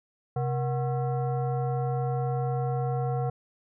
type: tone with frequency modulation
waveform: sine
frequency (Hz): 131.9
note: C3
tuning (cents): +14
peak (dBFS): -25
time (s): 0.36-3.3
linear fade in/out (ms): 5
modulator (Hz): 606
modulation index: 0.88
effects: none